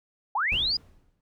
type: linear sweep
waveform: sine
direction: up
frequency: 740 to 5040 Hz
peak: -23 dBFS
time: 0.35-0.77 s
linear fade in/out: 5 ms
type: noise with exponential decay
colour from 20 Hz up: brown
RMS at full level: -33 dBFS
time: 0.52-1.21 s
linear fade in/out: 2 ms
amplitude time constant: 150 ms
effects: none